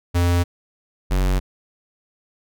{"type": "tone pair in turn", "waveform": "square", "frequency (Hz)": [87.31, 46.56], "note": ["F2", "F#1"], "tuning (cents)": [0, 12], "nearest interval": "major seventh", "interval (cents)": 1088, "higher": "first", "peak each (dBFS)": [-16, -17], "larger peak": "first", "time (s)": [[0.14, 0.44], [1.1, 1.4]], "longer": "neither", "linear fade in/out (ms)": 20, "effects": []}